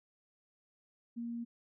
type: tone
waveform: sine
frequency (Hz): 234.8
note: A#3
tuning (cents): +13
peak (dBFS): -37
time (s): 1.16-1.45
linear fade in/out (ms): 20
effects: none